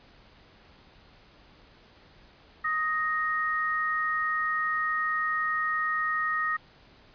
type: tone pair together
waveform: sine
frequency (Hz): 1252.8 / 1864.7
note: D#6 / A#6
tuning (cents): +11 / 0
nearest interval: perfect fifth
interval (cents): 689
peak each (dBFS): -28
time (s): 2.64-6.57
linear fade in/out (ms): 10
effects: pink hiss -56 dBFS RMS until 7.14 s + resampled to 11025 Hz